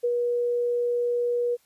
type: tone with ADSR envelope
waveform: sine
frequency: 482 Hz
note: B4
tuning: 42 cents flat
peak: -20 dBFS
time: 0.03-1.57 s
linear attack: 16 ms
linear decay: 48 ms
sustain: -2 dB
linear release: 32 ms
effects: white hiss -64 dBFS RMS until 1.65 s + resampled to 32000 Hz